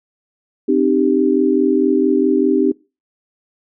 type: chord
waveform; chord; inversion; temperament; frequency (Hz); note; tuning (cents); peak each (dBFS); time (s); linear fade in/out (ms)
sine; C minor; none; equal with one note detuned; 261.6 / 306.3 / 392; C4 / Eb4 / G4; 0 / -27 / 0; -16; 0.68-2.72; 10
effects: noise-tail reverb RT60 0.3 s tail -23 dB re dry